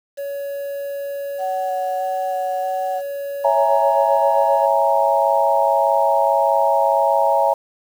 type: tone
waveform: triangle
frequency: 562 Hz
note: C#5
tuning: 24 cents sharp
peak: -22 dBFS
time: 0.17-4.67 s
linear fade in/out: 20 ms
type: tone with vibrato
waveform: sine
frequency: 746 Hz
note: F#5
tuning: 14 cents sharp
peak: -21 dBFS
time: 1.38-3.02 s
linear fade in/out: 50 ms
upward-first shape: square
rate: 1.6 Hz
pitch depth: 10 cents each way
type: chord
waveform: sine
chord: A# half-diminished seventh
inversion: first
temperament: equal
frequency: 554.4 / 659.3 / 830.6 / 932.3 Hz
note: C#5 / E5 / G#5 / A#5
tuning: 0 / 0 / 0 / 0 cents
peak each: -19 dBFS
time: 3.44-7.54 s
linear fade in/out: 10 ms
effects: 7-bit